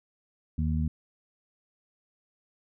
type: harmonic tone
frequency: 77.78 Hz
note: D#2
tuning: in tune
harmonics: 1 / 2 / 3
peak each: -27 / -30 / -32 dBFS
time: 0.58-0.88 s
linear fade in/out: 5 ms
effects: none